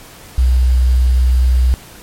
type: tone with quantisation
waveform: sine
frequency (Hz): 62.8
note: B1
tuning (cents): +30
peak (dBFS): -8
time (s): 0.38-1.74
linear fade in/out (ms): 0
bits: 6
effects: pink hiss -38 dBFS RMS until 2.02 s + MP3 64 kbps